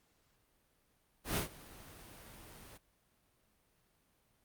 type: noise with ADSR envelope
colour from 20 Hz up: pink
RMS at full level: -33 dBFS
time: 1.24-2.78 s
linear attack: 130 ms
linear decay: 110 ms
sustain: -21 dB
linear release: 14 ms
effects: pink hiss -74 dBFS RMS until 4.44 s + Opus 48 kbps